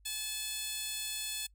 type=tone with high-pass filter; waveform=15% pulse; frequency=863 Hz; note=A5; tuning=34 cents flat; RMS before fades=-38 dBFS; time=0.05-1.47 s; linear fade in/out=10 ms; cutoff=4800 Hz; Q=1.1; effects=noise-tail reverb RT60 0.1 s tail -25 dB re dry + added 50 Hz sine -60 dBFS peak until 1.54 s